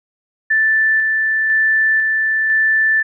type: tone with tremolo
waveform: sine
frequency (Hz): 1762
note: A6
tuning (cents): +2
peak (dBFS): -11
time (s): 0.5-3.03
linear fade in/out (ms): 10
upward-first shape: square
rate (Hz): 1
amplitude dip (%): 25
effects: none